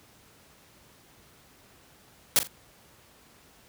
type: noise with echo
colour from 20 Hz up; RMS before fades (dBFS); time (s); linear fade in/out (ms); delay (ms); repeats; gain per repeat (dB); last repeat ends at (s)
white; -20; 2.36-2.39; 0; 41; 2; -11; 2.472
effects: pink hiss -57 dBFS RMS until 3.68 s + high-pass 60 Hz 12 dB/octave